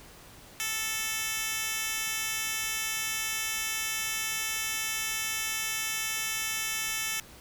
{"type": "tone with high-pass filter", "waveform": "10% pulse", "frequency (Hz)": 440, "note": "A4", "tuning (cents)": 0, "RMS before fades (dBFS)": -32, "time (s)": [0.6, 7.2], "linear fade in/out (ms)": 0, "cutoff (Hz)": 2900, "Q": 0.68, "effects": ["pink hiss -51 dBFS RMS until 7.4 s"]}